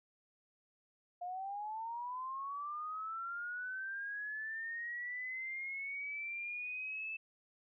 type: linear sweep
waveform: sine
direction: up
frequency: 701 to 2637 Hz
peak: -39 dBFS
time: 1.21-7.17 s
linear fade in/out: 10 ms
effects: none

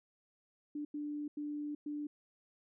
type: tone bursts at uneven times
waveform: sine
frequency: 295.1 Hz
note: D4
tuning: 8 cents sharp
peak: -37 dBFS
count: 4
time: 0.75-0.85 / 0.94-1.28 / 1.37-1.75 / 1.86-2.07 s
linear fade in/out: 5 ms
effects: none

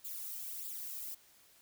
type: noise with flanger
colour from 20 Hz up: violet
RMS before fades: -43 dBFS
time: 0.04-1.15 s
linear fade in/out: 10 ms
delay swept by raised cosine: 0.25 to 1.65 ms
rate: 1.6 Hz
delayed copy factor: +0.95
effects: white hiss -64 dBFS RMS until 1.61 s

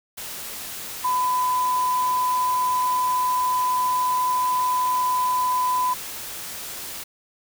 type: tone in noise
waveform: sine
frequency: 1003 Hz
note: B5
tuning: 26 cents sharp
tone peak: -19 dBFS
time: 1.04-5.94 s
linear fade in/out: 10 ms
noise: white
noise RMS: -34 dBFS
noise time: 0.17-7.04 s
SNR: +12 dB
effects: none

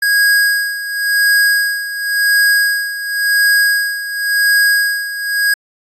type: tone with tremolo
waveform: square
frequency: 1645 Hz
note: G#6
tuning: 17 cents flat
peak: -9 dBFS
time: 0.02-5.54 s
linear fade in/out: 5 ms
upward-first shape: sine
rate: 0.93 Hz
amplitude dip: 75%
effects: AAC 64 kbps

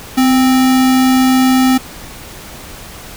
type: tone with sample-and-hold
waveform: sine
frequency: 257.5 Hz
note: C4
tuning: 28 cents flat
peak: -7 dBFS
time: 0.17-1.78 s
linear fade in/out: 10 ms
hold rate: 1050 Hz
effects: pink hiss -32 dBFS RMS until 3.16 s

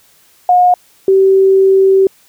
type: tone pair in turn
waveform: sine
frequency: 720 / 385.1 Hz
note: F#5 / G4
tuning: -47 / -31 cents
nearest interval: major seventh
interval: 1084 cents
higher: first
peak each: -5 dBFS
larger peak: neither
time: 0.49-0.74 / 1.08-2.07 s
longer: second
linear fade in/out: 2 ms
effects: white hiss -49 dBFS RMS until 2.28 s

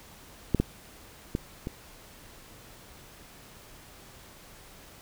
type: clicks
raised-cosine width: 3 ms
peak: -9 / -10 / -14 / -19 dBFS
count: 4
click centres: 0.547 / 0.6 / 1.351 / 1.671 s
effects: pink hiss -51 dBFS RMS until 5.01 s

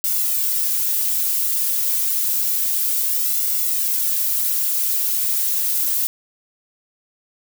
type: noise with flanger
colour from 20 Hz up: violet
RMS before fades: -20 dBFS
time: 0.04-6.07 s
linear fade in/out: 0 ms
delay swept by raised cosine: 1.4 to 4.7 ms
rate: 0.29 Hz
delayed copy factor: +0.9
effects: none

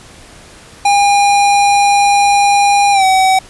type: tone with pitch glide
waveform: square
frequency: 809 to 759.2 Hz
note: G#5 to F#5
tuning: -46 to +44 cents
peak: -8 dBFS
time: 0.85-3.39 s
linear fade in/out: 5 ms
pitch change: -110 cents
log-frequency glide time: 2.92-3.04 s
effects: pink hiss -38 dBFS RMS until 3.49 s + resampled to 24000 Hz

